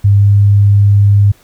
sine tone with pitch glide, 100.6 to 101.3 Hz, G2 to G#2, +45 to -43 cents, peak -4 dBFS, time 0.04-1.32 s, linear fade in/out 10 ms, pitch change +12 cents, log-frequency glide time 0.15-0.29 s, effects pink hiss -47 dBFS RMS until 1.43 s

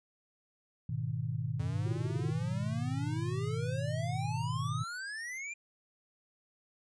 sine chord, G# minor, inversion none, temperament equal, 103.83 / 123.47 / 155.56 Hz, G#2 / B2 / D#3, 0 / 0 / 0 cents, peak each -38 / -35 / -37 dBFS, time 0.89-4.84 s, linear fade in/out 5 ms
square exponential sweep, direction up, 84.3 to 2419 Hz, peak -39 dBFS, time 1.59-5.54 s, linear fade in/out 10 ms
sine tone bursts, 349.2 Hz, F4, in tune, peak -35 dBFS, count 10, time 1.86-2.304 s, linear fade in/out 5 ms, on 21 ms, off 26 ms
effects resampled to 22050 Hz

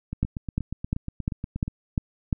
two click trains, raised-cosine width 5 ms, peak -11 / -18 dBFS, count 7 / 14, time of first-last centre 0.23-2.328 / 0.13-1.679 s, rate 2.86 / 8.39 Hz, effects none

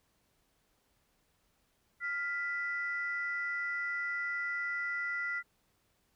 sine tone pair together, 1402 / 1982.7 Hz, F6 / B6, +6 / +6 cents, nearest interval tritone, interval 600 cents, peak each -36 / -34 dBFS, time 2-5.43 s, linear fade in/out 50 ms, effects tanh soft clip ceiling -25 dBFS + pink hiss -74 dBFS RMS until 6.15 s

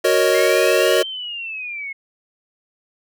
square chord, D# minor seventh, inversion first, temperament equal, 370 / 466.2 / 554.4 / 622.3 Hz, F#4 / A#4 / C#5 / D#5, 0 / 0 / 0 / 0 cents, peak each -20 dBFS, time 0.04-1.03 s, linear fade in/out 10 ms
sine linear two-way sweep, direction up then down, 2073 to 3131 to 2155 Hz, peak -26 dBFS, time 0.34-1.93 s, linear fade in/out 10 ms, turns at 1.07 s
effects none

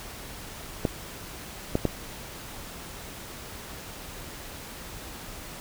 clicks, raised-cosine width 2 ms, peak -9 dBFS, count 3, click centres 0.852 / 1.754 / 1.853 s, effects pink hiss -41 dBFS RMS until 5.6 s

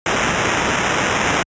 white noise with sample-and-hold, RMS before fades -18 dBFS, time 0.06-1.43 s, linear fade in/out 2 ms, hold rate 4410 Hz, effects high-pass 60 Hz 12 dB/octave + resampled to 16000 Hz

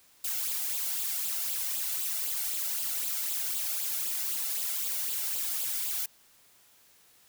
blue noise with flanger, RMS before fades -32 dBFS, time 0.24-6.06 s, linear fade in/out 5 ms, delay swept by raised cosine 0.25 to 1.45 ms, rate 3.9 Hz, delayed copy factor +0.6, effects white hiss -61 dBFS RMS until 7.28 s

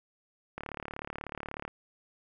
click train, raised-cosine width 0.5 ms, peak -22 dBFS, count 41, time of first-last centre 0.58-1.679 s, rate 36.4 Hz, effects none

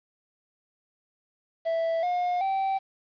triangle tone with pitch steps, 659 / 714.5 / 774.7 Hz, E5 / F5 / G5, -1 / +39 / -21 cents, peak -22 dBFS, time 1.65-2.79 s, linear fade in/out 20 ms, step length 380 ms, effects resampled to 11025 Hz + 9-bit

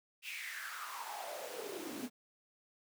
pink noise with high-pass filter sweep, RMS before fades -44 dBFS, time 0.22-2.1 s, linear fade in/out 50 ms, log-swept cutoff 2700 to 230 Hz, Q 6.3, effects none

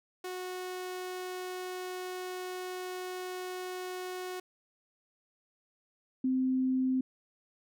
sawtooth / sine tone pair in turn, 366.5 / 259.2 Hz, F#4 / C4, -16 / -16 cents, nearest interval tritone, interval 600 cents, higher first, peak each -33 / -26 dBFS, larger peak second, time 0.24-4.4 / 6.24-7.01 s, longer first, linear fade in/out 5 ms, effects none

